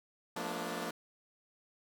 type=chord; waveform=10% pulse; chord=Bb major seventh; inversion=second; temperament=equal with one note detuned; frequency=174.61 / 220 / 239.2 / 293.7 Hz; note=F3 / A3 / Bb3 / D4; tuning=0 / 0 / +45 / 0 cents; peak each=-34 dBFS; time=0.36-0.91 s; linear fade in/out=5 ms; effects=none